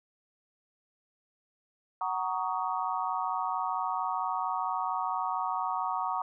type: chord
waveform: sine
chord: D# minor seventh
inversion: first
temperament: just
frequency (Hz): 746.7 / 933.4 / 1120.1 / 1244.5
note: F#5 / A#5 / C#6 / D#6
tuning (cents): +16 / +2 / +18 / 0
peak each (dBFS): -34 / -33 / -34 / -37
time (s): 2.01-6.22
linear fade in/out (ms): 2
effects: none